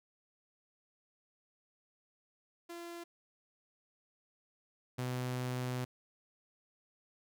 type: tone pair in turn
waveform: sawtooth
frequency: 342.1 / 126.01 Hz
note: F4 / B2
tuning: -36 / +35 cents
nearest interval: octave + perfect fourth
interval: 1729 cents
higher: first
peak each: -40 / -31 dBFS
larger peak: second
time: 2.69-3.04 / 4.98-5.85 s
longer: second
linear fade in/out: 10 ms
effects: none